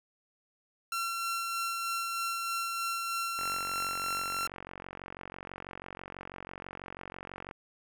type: tone with tremolo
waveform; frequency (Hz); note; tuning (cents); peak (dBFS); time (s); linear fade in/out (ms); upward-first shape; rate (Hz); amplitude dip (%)
sawtooth; 1360; F6; -46; -27; 0.92-4.47; 2; sine; 3.2; 25
type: click train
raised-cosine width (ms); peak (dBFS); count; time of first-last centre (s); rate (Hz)
0.5; -26; 191; 3.39-7.511; 46.1
effects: none